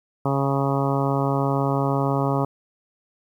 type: harmonic tone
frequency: 138 Hz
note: C#3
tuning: 7 cents flat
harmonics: 1 / 2 / 3 / 4 / 5 / 6 / 7 / 8 / 9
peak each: -23 / -26 / -28 / -29 / -30 / -31 / -31 / -32 / -33 dBFS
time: 0.25-2.45 s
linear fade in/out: 5 ms
effects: 9-bit